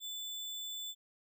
sine tone with sample-and-hold, 3494 Hz, A7, 13 cents flat, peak -39 dBFS, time 0-0.95 s, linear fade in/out 50 ms, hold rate 11025 Hz, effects none

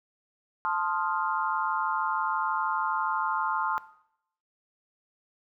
sine chord, F dominant seventh, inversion first, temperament equal, 880 / 1046.5 / 1244.5 / 1396.9 Hz, A5 / C6 / Eb6 / F6, 0 / 0 / 0 / 0 cents, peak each -30 / -30 / -33 / -33 dBFS, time 0.65-3.78 s, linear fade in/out 0 ms, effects noise-tail reverb RT60 0.7 s tail -17 dB re dry

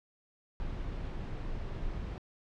brown noise, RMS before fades -37 dBFS, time 0.6-2.18 s, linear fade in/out 0 ms, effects low-pass 4000 Hz 12 dB/octave

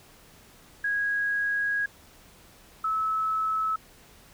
sine tone pair in turn, 1650 / 1299.8 Hz, G#6 / E6, -12 / -25 cents, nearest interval major third, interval 413 cents, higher first, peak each -24 dBFS, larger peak neither, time 0.84-1.86 / 2.84-3.76 s, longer first, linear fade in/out 5 ms, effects pink hiss -54 dBFS RMS until 4.33 s

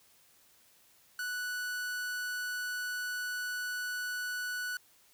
45% pulse tone, 1480 Hz, F#6, in tune, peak -34 dBFS, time 1.19-4.77 s, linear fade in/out 2 ms, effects white hiss -64 dBFS RMS until 5.13 s

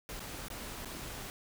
pink noise with dropouts, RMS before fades -43 dBFS, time 0.09-1.3 s, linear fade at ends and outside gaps 0 ms, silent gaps 0.195-0.203 / 0.483-0.502 / 0.848-0.856 s, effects none

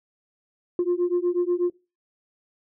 sine beating tone pair, 349.2 / 357.4 Hz, F4 / F4, 0 / +40 cents, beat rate 8.2 Hz, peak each -22 dBFS, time 0.79-1.7 s, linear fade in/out 2 ms, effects noise-tail reverb RT60 0.3 s tail -21 dB re dry + tanh soft clip ceiling -16 dBFS

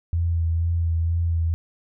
sine tone with vibrato, 83.6 Hz, E2, 25 cents sharp, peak -19 dBFS, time 0.13-1.54 s, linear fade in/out 0 ms, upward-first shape sine, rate 2.1 Hz, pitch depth 25 cents each way, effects none

